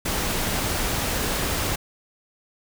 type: noise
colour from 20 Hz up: pink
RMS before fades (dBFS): -25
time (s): 0.05-1.76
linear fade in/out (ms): 10
effects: none